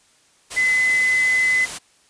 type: tone in noise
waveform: sine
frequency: 2026 Hz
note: B6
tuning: 44 cents sharp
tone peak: -15 dBFS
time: 0.56-1.66 s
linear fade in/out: 20 ms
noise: white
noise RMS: -30 dBFS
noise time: 0.5-1.79 s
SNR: +12 dB
effects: white hiss -57 dBFS RMS until 2.09 s + resampled to 22050 Hz